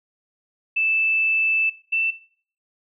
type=tone pair in turn; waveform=sine; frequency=2637 / 2665 Hz; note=E7 / E7; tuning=0 / +18 cents; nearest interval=unison; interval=18 cents; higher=second; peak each=-18 dBFS; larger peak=neither; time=0.76-1.7 / 1.92-2.11 s; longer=first; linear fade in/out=10 ms; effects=noise-tail reverb RT60 0.5 s tail -19 dB re dry

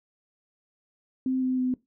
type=tone with pitch steps; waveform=sine; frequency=259.7 / 256.9 / 254.1 Hz; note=C4 / C4 / B3; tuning=-13 / -32 / +49 cents; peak=-23 dBFS; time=1.26-1.74 s; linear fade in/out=2 ms; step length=160 ms; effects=noise-tail reverb RT60 0.2 s tail -20 dB re dry

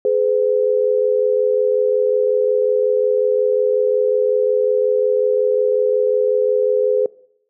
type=tone pair together; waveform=sine; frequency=421.6 / 507.1 Hz; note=G#4 / B4; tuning=+26 / +46 cents; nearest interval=minor third; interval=320 cents; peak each=-16 dBFS; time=0.05-7.06 s; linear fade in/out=2 ms; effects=noise-tail reverb RT60 0.7 s tail -22 dB re dry

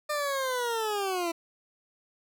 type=linear sweep; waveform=20% pulse; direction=down; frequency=604 to 330.2 Hz; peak=-23 dBFS; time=0.09-1.32 s; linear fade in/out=10 ms; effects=none

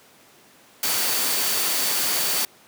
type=tone in noise; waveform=sine; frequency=4543 Hz; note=C#8; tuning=42 cents sharp; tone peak=-31 dBFS; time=0.83-2.45 s; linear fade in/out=2 ms; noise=white; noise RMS=-23 dBFS; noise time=0.83-2.45 s; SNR=-11 dB; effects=pink hiss -52 dBFS RMS until 2.67 s + high-pass 200 Hz 12 dB/octave

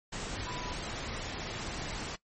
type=tone in noise; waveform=sine; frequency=987.8 Hz; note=B5; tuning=in tune; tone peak=-42 dBFS; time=0.46-0.74 s; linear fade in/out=10 ms; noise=pink; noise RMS=-38 dBFS; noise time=0.12-2.16 s; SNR=-7 dB; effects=noise-tail reverb RT60 0.1 s tail -19 dB re dry + MP3 32 kbps

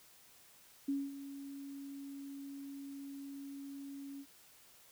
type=tone with ADSR envelope; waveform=sine; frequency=277.9 Hz; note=C#4; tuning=4 cents sharp; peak=-31 dBFS; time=0.88-4.26 s; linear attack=8 ms; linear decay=220 ms; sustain=-13 dB; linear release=62 ms; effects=white hiss -62 dBFS RMS until 4.91 s

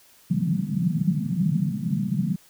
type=band-pass noise; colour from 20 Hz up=white; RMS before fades=-24 dBFS; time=0.3-2.36 s; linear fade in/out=10 ms; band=140 to 200 Hz; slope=48 dB/octave; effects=white hiss -55 dBFS RMS until 2.49 s

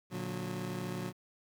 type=chord; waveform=25% pulse; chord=Bb augmented; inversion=none; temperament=just; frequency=116.54 / 145.68 / 182.1 Hz; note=Bb2 / D3 / F#3; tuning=0 / -14 / -27 cents; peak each=-38 / -39 / -35 dBFS; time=0.1-1.13 s; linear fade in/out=50 ms; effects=11-bit

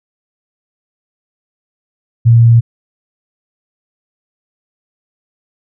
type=tone; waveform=sine; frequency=116.54 Hz; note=A#2; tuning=in tune; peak=-3 dBFS; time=2.25-2.61 s; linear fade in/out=20 ms; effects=none

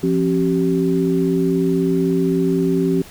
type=tone cluster; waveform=sine; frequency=173 / 269.1 / 384.3 Hz; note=F3 / C4 / G4; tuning=-16 / +49 / -34 cents; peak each=-19 dBFS; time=0.03-3.02 s; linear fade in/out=5 ms; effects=pink hiss -41 dBFS RMS until 3.1 s

